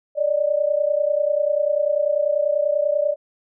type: tone pair together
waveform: sine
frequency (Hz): 574.8 / 605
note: D5 / D#5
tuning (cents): -37 / -49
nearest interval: minor second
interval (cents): 88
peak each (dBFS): -20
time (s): 0.15-3.16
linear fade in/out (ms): 50
effects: none